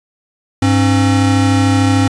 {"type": "tone pair together", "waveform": "square", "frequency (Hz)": [101, 269.6], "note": ["G#2", "C#4"], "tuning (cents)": [-48, -48], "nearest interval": "octave + perfect fourth", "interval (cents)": 1700, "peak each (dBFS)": -13, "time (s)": [0.62, 2.08], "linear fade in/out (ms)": 5, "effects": ["resampled to 22050 Hz"]}